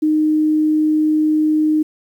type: tone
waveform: sine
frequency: 308.2 Hz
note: D#4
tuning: 16 cents flat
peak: -12 dBFS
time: 0.02-1.83 s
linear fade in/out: 10 ms
effects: 8-bit